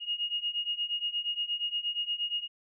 sine beating tone pair, 2859 / 2867.5 Hz, F7 / F7, +40 / +45 cents, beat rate 8.5 Hz, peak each -34 / -32 dBFS, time 0-2.48 s, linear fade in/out 50 ms, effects none

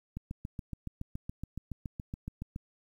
click train, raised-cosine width 5 ms, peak -25 dBFS, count 18, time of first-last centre 0.17-2.561 s, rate 7.11 Hz, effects 10-bit

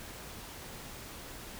silence, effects pink hiss -46 dBFS RMS until 1.59 s

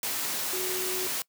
sine tone in noise, 370 Hz, F#4, in tune, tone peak -33 dBFS, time 0.53-1.07 s, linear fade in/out 2 ms, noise white, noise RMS -31 dBFS, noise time 0.03-1.22 s, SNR -5 dB, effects noise-tail reverb RT60 0.1 s tail -22 dB re dry + high-pass 150 Hz 12 dB/octave

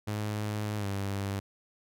sawtooth tone with pitch glide, 105.5 to 99.01 Hz, G#2 to G2, +28 to +18 cents, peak -27 dBFS, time 0.07-1.4 s, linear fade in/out 10 ms, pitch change -110 cents, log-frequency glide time 0.78-0.86 s, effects none

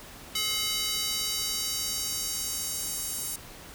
square tone with high-pass filter sweep, 426.7 Hz, G#4, 47 cents sharp, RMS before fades -31 dBFS, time 0.35-3.36 s, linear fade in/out 5 ms, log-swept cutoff 3200 to 8300 Hz, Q 1.3, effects pink hiss -46 dBFS RMS until 3.74 s

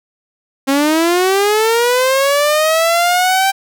sawtooth linear sweep, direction up, 267.3 to 784 Hz, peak -7 dBFS, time 0.67-3.52 s, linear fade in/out 20 ms, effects none

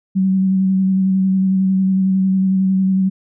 sine tone with vibrato, 190 Hz, F#3, 46 cents sharp, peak -12 dBFS, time 0.15-3.1 s, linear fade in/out 20 ms, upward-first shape square, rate 11 Hz, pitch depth 15 cents each way, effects none

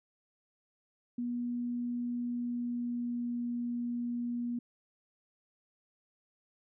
sine tone with pitch glide, 241.7 to 239.9 Hz, B3 to A#3, -37 to +50 cents, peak -32 dBFS, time 1.18-4.59 s, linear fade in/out 5 ms, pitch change -13 cents, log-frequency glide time 2.22-3.44 s, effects none

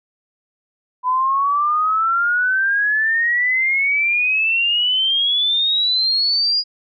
sine exponential sweep, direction up, 996 to 4906 Hz, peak -14 dBFS, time 1.03-6.64 s, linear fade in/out 50 ms, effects MP3 96 kbps

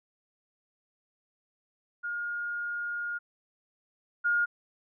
sine tone pair in turn, 1423 / 1423 Hz, F6 / F6, +32 / +32 cents, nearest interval unison, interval 0 cents, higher neither, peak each -31 / -23 dBFS, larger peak second, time 2.03-3.19 / 4.24-4.46 s, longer first, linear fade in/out 20 ms, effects none

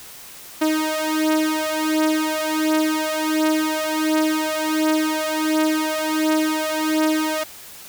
sawtooth beating tone pair, 311.1 / 312.5 Hz, D#4 / D#4, 0 / +8 cents, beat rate 1.4 Hz, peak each -17 / -18 dBFS, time 0.61-7.44 s, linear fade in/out 10 ms, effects white hiss -40 dBFS RMS until 7.88 s

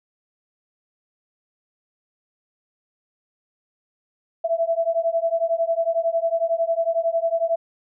sine beating tone pair, 659.3 / 670.3 Hz, E5 / E5, 0 / +29 cents, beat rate 11 Hz, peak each -22 dBFS, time 4.44-7.56 s, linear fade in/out 10 ms, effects none

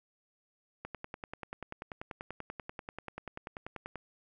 click train, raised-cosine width 0.5 ms, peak -25 dBFS, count 33, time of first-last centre 0.85-3.957 s, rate 10.3 Hz, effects none

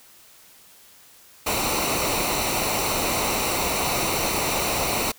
pink noise with comb filter, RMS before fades -24 dBFS, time 1.46-5.12 s, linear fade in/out 10 ms, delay 0.6 ms, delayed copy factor -0.65, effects white hiss -51 dBFS RMS until 5.18 s

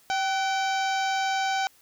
harmonic tone with a mistuned harmonic, 774 Hz, G5, 22 cents flat, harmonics 1 / 2 / 3 / 4 / 5 / 6 / 7 / 8 / 9, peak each -25 / -31 / -35 / -37 / -39 / -41 / -42 / -43 / -44 dBFS, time 0.1-1.67 s, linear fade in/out 0 ms, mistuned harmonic 2, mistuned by -60 cents, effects white hiss -59 dBFS RMS until 1.81 s

